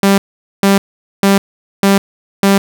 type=tone bursts; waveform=sawtooth; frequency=197.2 Hz; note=G3; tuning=11 cents sharp; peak=-3 dBFS; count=5; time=0.03-2.58 s; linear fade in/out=2 ms; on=150 ms; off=450 ms; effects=none